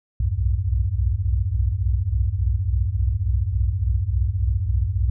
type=tone cluster; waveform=sine; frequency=60.4 / 63.9 / 86.8 / 101.7 Hz; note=B1 / C2 / F2 / G#2; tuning=-38 / -40 / -10 / -36 cents; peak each=-24 dBFS; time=0.2-5.1 s; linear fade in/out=5 ms; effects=none